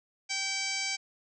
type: harmonic tone with a mistuned harmonic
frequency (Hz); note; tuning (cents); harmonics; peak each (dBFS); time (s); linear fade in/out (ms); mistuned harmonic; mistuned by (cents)
784; G5; 0; 1 / 2 / 3 / 4 / 5 / 6 / 7 / 8 / 9 / 10; -44 / -45 / -34 / -42 / -44 / -37 / -39 / -39 / -44 / -43; 0.29-0.97; 20; 3; -41
effects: none